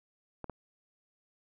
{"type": "clicks", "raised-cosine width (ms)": 1, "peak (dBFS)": -25, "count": 2, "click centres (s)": [0.443, 0.497], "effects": []}